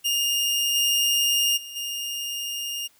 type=tone with level steps; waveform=sawtooth; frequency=2827 Hz; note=F7; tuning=20 cents sharp; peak=-18 / -16 / -33 / -25 dBFS; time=0.04-2.88 s; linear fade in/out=20 ms; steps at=0.74 / 1.56 / 1.75 s; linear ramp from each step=20 ms; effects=white hiss -60 dBFS RMS until 2.99 s